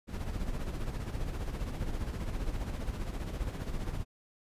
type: noise with tremolo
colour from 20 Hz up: brown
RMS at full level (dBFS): -33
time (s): 0.07-4.05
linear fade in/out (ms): 50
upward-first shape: sine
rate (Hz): 15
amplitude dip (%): 55
effects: resampled to 32000 Hz